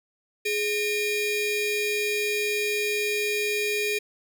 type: ring-modulated tone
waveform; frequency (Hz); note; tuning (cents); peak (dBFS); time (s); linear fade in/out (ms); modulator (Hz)
40% pulse; 1418; F6; +26; -20; 0.45-3.99; 10; 1000
effects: none